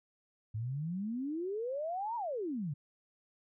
sine exponential two-way sweep, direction up then down, 103.83 to 969 to 132.4 Hz, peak -34 dBFS, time 0.54-2.74 s, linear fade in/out 10 ms, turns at 2.16 s, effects none

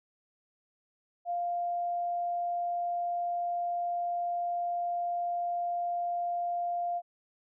sine tone, 698.5 Hz, F5, in tune, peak -29 dBFS, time 1.25-7.02 s, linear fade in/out 50 ms, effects none

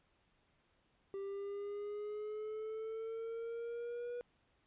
triangle exponential sweep, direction up, 392 to 486.2 Hz, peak -38 dBFS, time 1.14-4.21 s, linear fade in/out 0 ms, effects pink hiss -75 dBFS RMS until 4.66 s + resampled to 8000 Hz

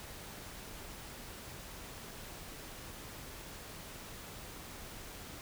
silence, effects pink hiss -48 dBFS RMS until 5.41 s

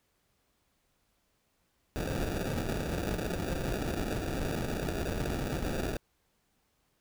pink noise with sample-and-hold, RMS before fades -33 dBFS, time 1.96-5.97 s, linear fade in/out 0 ms, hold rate 1050 Hz, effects pink hiss -74 dBFS RMS until 7 s

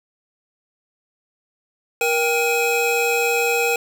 square tone cluster, 472.4 / 790 / 2531 Hz, A#4 / G5 / D#7, +23 / +13 / +29 cents, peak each -21 / -25 / -22 dBFS, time 2.01-3.76 s, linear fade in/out 2 ms, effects none

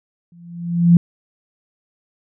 sine tone with exponential growth, 171.6 Hz, F3, 30 cents flat, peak -4 dBFS, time 0.32-0.97 s, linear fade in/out 2 ms, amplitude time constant 140 ms, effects none

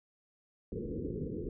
white low-pass noise, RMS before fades -38 dBFS, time 0.72-1.49 s, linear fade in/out 2 ms, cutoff 480 Hz, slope 96 dB/octave, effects none

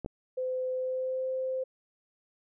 clicks, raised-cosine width 2 ms, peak -23 dBFS, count 2, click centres 0.047 / 0.061 s
sine tone with pitch glide, 512 to 520 Hz, C5 to C5, -38 to -11 cents, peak -29 dBFS, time 0.37-1.64 s, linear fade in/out 10 ms, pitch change +27 cents, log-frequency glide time 0.73-1.28 s
effects none

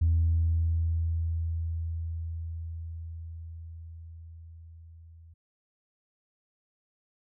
sine tone with level ramp, 82.41 Hz, E2, in tune, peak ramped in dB -19 to -49 dBFS, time 0.01-5.34 s, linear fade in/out 10 ms, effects tanh soft clip ceiling -17 dBFS

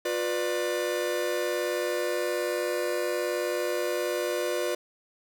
45% pulse chord, B diminished, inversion second, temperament just, 355.6 / 493.9 / 592.7 Hz, F4 / B4 / D5, +31 / 0 / +16 cents, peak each -31 dBFS, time 0.05-4.75 s, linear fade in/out 5 ms, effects none

